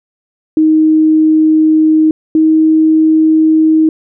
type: tone pair in turn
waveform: sine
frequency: 313.2 / 315.7 Hz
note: D#4 / D#4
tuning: +11 / +25 cents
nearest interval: unison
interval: 14 cents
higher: second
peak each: -5 dBFS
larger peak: neither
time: 0.57-2.11 / 2.35-3.89 s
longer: neither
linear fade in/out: 2 ms
effects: none